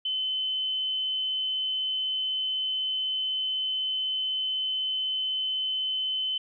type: tone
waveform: sine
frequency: 3048 Hz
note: G7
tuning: 49 cents flat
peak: -26 dBFS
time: 0.05-6.38 s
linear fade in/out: 5 ms
effects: none